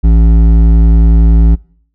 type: tone with hard clipping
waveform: sine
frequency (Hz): 55.6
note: A1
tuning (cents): +19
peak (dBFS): -5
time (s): 0.03-1.56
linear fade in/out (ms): 20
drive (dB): 10
effects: noise-tail reverb RT60 0.6 s tail -25 dB re dry